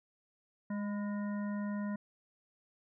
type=harmonic tone with a mistuned harmonic; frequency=205.8 Hz; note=G#3; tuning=16 cents flat; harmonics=1 / 3 / 5 / 7 / 9; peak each=-34 / -47 / -49 / -53 / -52 dBFS; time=0.7-1.96 s; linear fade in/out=5 ms; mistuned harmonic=5; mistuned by=-42 cents; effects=none